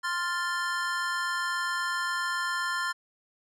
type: chord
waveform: square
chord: F major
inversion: second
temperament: equal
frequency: 1046.5 / 1396.9 / 1760 Hz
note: C6 / F6 / A6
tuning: 0 / 0 / 0 cents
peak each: -33 dBFS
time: 0.03-2.93 s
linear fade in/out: 20 ms
effects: low-pass 8000 Hz 12 dB/octave